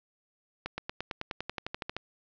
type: accelerating click train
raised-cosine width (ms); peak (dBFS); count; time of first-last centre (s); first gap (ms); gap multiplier
0.3; -18; 15; 0.66-1.966; 120; 0.96
effects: resampled to 16000 Hz + 9-bit